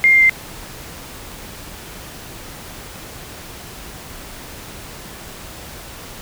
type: tone with pitch steps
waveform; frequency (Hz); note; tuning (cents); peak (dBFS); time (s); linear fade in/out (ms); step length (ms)
sine; 2115 / 2102 / 2088; C7 / C7 / C7; +18 / +7 / -4; -8; 0.04-0.295; 0; 85
effects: pink hiss -35 dBFS RMS until 6.21 s